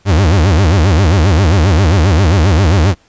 40% pulse tone with vibrato, 87.7 Hz, F2, 8 cents sharp, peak -6 dBFS, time 0.05-2.95 s, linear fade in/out 50 ms, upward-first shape sine, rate 7.5 Hz, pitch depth 270 cents each way, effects pink hiss -51 dBFS RMS until 3.08 s + resampled to 16000 Hz

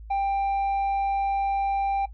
sine tone with tanh clipping, 790 Hz, G5, 13 cents sharp, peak -23 dBFS, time 0.1-2.06 s, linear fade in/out 10 ms, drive 4 dB, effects noise-tail reverb RT60 0.1 s tail -18 dB re dry + added 54 Hz sine -39 dBFS peak until 2.13 s

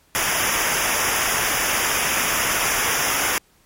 pink noise with comb filter, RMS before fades -21 dBFS, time 0.15-3.38 s, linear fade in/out 0 ms, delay 0.24 ms, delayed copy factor -0.85, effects pink hiss -58 dBFS RMS until 3.65 s + MP3 64 kbps

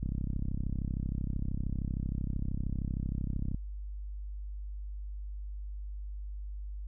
click train, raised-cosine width 5 ms, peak -22 dBFS, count 117, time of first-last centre 0.03-3.545 s, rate 33 Hz, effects added 50 Hz sine -37 dBFS peak until 6.87 s

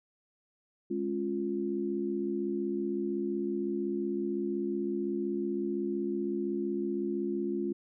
sine chord, Db major, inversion second, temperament equal with one note detuned, 207.7 / 273.4 / 349.2 Hz, Ab3 / Db4 / F4, 0 / -24 / 0 cents, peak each -35 / -36 / -32 dBFS, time 0.9-7.73 s, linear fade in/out 10 ms, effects none

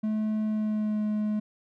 triangle tone with pitch glide, 215.5 to 212 Hz, A3 to G#3, -36 to +36 cents, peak -23 dBFS, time 0.03-1.4 s, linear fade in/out 10 ms, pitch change -28 cents, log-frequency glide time 0.45-1.03 s, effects none

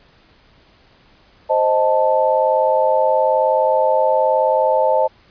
sine chord, A diminished, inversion first, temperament equal, 523.3 / 622.3 / 880 Hz, C5 / Eb5 / A5, 0 / 0 / 0 cents, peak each -17 dBFS, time 1.49-5.08 s, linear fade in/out 20 ms, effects pink hiss -52 dBFS RMS until 5.3 s + resampled to 11025 Hz

